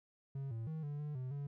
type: tone with pitch steps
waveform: triangle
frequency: 136.9 / 113.2 / 158.3 / 145.6 / 148.7 / 128.4 / 142.3 Hz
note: C#3 / A2 / D#3 / D3 / D3 / C3 / C#3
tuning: -21 / +50 / +30 / -15 / +22 / -32 / +46 cents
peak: -37 dBFS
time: 0.35-1.47 s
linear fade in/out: 5 ms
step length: 160 ms
effects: none